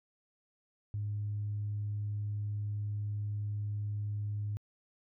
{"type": "tone", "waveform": "sine", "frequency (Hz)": 103.83, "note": "G#2", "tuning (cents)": 0, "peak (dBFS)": -32, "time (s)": [0.94, 4.57], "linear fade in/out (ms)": 0, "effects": ["tanh soft clip ceiling -28 dBFS"]}